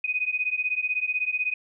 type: beating tone pair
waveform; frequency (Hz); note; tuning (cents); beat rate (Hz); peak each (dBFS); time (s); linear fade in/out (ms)
sine; 2489 / 2505; D#7 / D#7; 0 / +11; 16; -27; 0.04-1.54; 5
effects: none